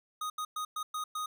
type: tone bursts at uneven times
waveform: square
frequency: 1244.5 Hz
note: D#6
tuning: in tune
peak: -34 dBFS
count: 6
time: 0.21-0.3 / 0.38-0.45 / 0.56-0.65 / 0.76-0.83 / 0.94-1.04 / 1.15-1.26 s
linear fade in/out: 5 ms
effects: none